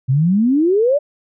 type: exponential sweep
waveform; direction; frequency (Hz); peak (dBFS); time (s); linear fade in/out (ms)
sine; up; 124.3 to 605; -11; 0.08-0.99; 20
effects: none